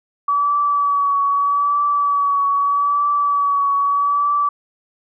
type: tone with vibrato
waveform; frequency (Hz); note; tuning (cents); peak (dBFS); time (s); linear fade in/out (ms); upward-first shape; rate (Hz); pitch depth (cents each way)
sine; 1142; D6; -49; -14; 0.28-4.49; 5; triangle; 0.8; 30
effects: none